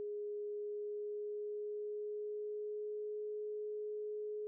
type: tone with pitch glide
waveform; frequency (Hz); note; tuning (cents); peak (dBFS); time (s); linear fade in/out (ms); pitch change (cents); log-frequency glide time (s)
sine; 415.3 to 422.1; G#4 to G#4; 0 to +28; -39; 0-4.47; 0; +28; 0.45-3.28
effects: none